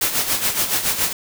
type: noise with tremolo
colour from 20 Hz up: white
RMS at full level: -18 dBFS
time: 0.01-1.13 s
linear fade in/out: 5 ms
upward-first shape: sine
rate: 7.1 Hz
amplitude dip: 65%
effects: none